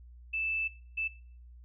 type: tone bursts at uneven times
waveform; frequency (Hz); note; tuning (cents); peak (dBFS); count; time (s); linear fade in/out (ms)
sine; 2637; E7; 0; -30; 2; 0.33-0.68 / 0.97-1.08; 10
effects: noise-tail reverb RT60 0.5 s tail -19 dB re dry + added 60 Hz sine -49 dBFS peak until 1.64 s